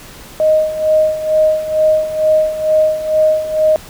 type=tone with tremolo; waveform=sine; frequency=622.3 Hz; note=D#5; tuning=in tune; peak=-7 dBFS; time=0.4-3.76 s; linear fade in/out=0 ms; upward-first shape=sine; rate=2.2 Hz; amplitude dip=75%; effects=pink hiss -36 dBFS RMS until 3.89 s

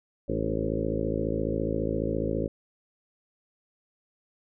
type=harmonic tone with a mistuned harmonic; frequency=54.6 Hz; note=A1; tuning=13 cents flat; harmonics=1 / 2 / 3 / 4 / 5 / 6 / 7 / 8 / 9 / 10; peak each=-35 / -35 / -35 / -35 / -35 / -35 / -35 / -35 / -35 / -35 dBFS; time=0.28-2.48 s; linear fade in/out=10 ms; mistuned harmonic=5; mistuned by=+43 cents; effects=none

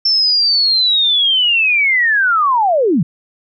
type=linear sweep; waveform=sine; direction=down; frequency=5390 to 136.8 Hz; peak=-10 dBFS; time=0.05-3.03 s; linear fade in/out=5 ms; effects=none

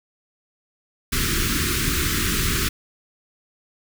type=band-stop noise; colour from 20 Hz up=pink; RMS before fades=-22 dBFS; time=1.12-2.69 s; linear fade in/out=10 ms; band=400 to 1200 Hz; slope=48 dB/octave; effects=none

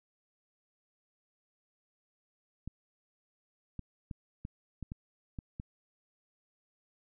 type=clicks; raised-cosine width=5 ms; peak=-27 dBFS; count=8; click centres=2.676 / 3.793 / 4.112 / 4.451 / 4.827 / 4.919 / 5.388 / 5.599 s; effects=none

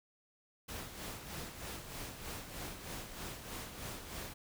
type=noise with tremolo; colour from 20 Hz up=pink; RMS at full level=-43 dBFS; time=0.68-4.34 s; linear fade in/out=10 ms; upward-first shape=sine; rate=3.2 Hz; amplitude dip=55%; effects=none

